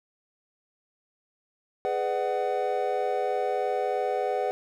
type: chord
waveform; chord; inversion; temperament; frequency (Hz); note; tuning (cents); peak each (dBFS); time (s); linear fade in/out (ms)
triangle; G# half-diminished seventh; none; just; 415.3 / 498.4 / 598 / 747.5; G#4 / B4 / D5 / F#5; 0 / +16 / +31 / +17; -29 / -28 / -31 / -27; 1.85-4.51; 0
effects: none